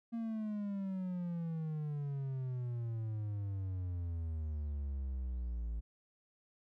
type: exponential sweep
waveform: triangle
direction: down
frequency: 233.1 to 55 Hz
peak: -34 dBFS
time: 0.12-5.81 s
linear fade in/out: 20 ms
effects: none